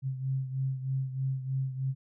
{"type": "beating tone pair", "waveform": "sine", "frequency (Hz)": [132.3, 135.5], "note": ["C3", "C#3"], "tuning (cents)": [20, -39], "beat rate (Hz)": 3.2, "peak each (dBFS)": [-30, -36], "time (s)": [0.02, 1.95], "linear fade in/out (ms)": 50, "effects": []}